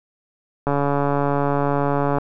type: click train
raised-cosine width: 1 ms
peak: -7 dBFS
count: 216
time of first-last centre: 0.67-2.184 s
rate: 142 Hz
effects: none